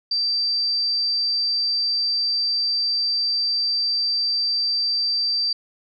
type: tone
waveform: sine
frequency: 4677 Hz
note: D8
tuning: 8 cents flat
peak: -19 dBFS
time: 0.11-5.53 s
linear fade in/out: 5 ms
effects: none